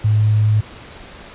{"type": "tone", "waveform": "sine", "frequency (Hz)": 106.8, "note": "G#2", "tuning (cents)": 49, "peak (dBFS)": -11, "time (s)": [0.04, 0.61], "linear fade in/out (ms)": 10, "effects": ["pink hiss -38 dBFS RMS until 1.34 s", "resampled to 8000 Hz"]}